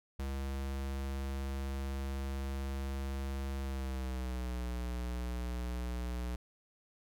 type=tone with pitch glide; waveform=square; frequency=67.9 to 60.84 Hz; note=C#2 to B1; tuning=-35 to -25 cents; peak=-36 dBFS; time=0.19-6.36 s; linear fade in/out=5 ms; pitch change=-190 cents; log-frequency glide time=3.61-4.64 s; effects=none